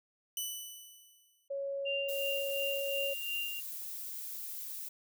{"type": "tone with exponential decay", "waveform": "10% pulse", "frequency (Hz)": 2982, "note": "F#7", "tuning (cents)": 13, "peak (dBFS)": -25, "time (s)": [0.37, 1.48], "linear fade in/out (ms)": 2, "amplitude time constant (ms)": 240}
{"type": "tone", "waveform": "sine", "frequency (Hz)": 554.4, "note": "C#5", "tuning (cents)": 0, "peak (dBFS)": -34, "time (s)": [1.5, 3.14], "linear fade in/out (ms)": 10}
{"type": "tone with tremolo", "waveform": "sine", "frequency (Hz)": 2788, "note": "F7", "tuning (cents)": -4, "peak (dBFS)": -33, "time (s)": [1.85, 3.61], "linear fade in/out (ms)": 20, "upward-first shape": "sine", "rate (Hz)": 2.8, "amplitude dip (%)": 55}
{"type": "noise", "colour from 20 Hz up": "violet", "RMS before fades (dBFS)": -42, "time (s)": [2.08, 4.89], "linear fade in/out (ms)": 10}
{"effects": []}